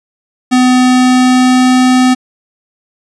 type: tone with pitch glide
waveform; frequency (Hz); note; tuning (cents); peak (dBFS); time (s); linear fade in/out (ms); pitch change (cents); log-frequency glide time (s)
square; 252.4 to 254.3; B3 to C4; +38 to -49; -6; 0.51-2.15; 20; +13; 0.68-1.76
effects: resampled to 22050 Hz